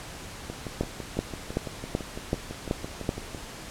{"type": "two click trains", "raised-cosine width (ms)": 2, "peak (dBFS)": [-11, -21], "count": [7, 18], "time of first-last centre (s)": [[0.81, 3.091], [0.5, 3.348]], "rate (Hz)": [2.63, 5.97], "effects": ["pink hiss -41 dBFS RMS until 3.7 s", "low-pass 10000 Hz 12 dB/octave"]}